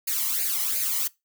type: noise with flanger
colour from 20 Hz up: blue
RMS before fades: -26 dBFS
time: 0.07-1.08 s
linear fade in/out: 10 ms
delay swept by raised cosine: 0.44 to 1 ms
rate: 2.8 Hz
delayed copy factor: +0.8
effects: noise-tail reverb RT60 0.2 s tail -21 dB re dry